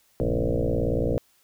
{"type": "tone with frequency modulation", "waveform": "sine", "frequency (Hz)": 214.7, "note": "A3", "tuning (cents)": -42, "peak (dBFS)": -21, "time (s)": [0.2, 1.18], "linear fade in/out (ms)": 0, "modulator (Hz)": 58.3, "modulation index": 6.1, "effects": ["white hiss -63 dBFS RMS until 1.43 s"]}